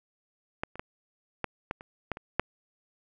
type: clicks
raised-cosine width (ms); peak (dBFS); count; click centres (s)
0.5; -15 / -29 / -19 / -14 / -16 / -29 / -15 / -25 / -8; 9; 0.635 / 0.756 / 0.795 / 1.443 / 1.711 / 1.809 / 2.117 / 2.171 / 2.396
effects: none